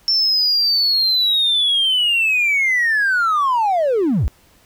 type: linear sweep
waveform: triangle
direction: down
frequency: 5410 to 40.3 Hz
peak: -11 dBFS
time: 0.08-4.28 s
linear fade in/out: 0 ms
effects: tanh soft clip ceiling -10 dBFS + pink hiss -53 dBFS RMS until 4.65 s